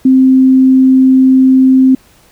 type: tone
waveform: sine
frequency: 261.6 Hz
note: C4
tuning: in tune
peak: -3 dBFS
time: 0.05-1.95 s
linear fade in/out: 5 ms
effects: pink hiss -46 dBFS RMS until 2.31 s